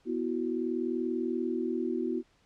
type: chord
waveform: sine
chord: B suspended fourth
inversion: none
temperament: equal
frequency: 246.9 / 329.6 / 370 Hz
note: B3 / E4 / F#4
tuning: 0 / 0 / 0 cents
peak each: -33 dBFS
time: 0.05-2.23 s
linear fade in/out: 50 ms
effects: pink hiss -67 dBFS RMS until 2.45 s + low-pass 6000 Hz 12 dB/octave